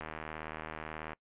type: click train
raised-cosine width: 0.5 ms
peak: -25 dBFS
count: 89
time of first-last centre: 0.01-1.132 s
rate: 78.4 Hz
effects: noise-tail reverb RT60 0.1 s tail -24 dB re dry + resampled to 8000 Hz